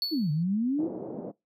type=tone with exponential decay; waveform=triangle; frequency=4435 Hz; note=C#8; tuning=in tune; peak=-23 dBFS; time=0.02-0.43 s; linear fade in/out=1 ms; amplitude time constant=87 ms
type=exponential two-way sweep; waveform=sine; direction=down then up; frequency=343.7 to 144.4 to 343.7 Hz; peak=-24 dBFS; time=0.11-0.88 s; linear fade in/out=20 ms; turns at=0.31 s
type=band-pass noise; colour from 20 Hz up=pink; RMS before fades=-37 dBFS; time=0.78-1.32 s; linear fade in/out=20 ms; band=190 to 580 Hz; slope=24 dB/octave
effects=noise-tail reverb RT60 0.2 s tail -22 dB re dry